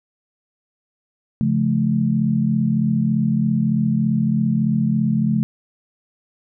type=chord; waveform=sine; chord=Db augmented; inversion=none; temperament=just; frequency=138.59 / 173.24 / 216.5 Hz; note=Db3 / F3 / A3; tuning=0 / -14 / -28 cents; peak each=-21 / -22 / -18 dBFS; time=1.41-5.43 s; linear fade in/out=0 ms; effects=none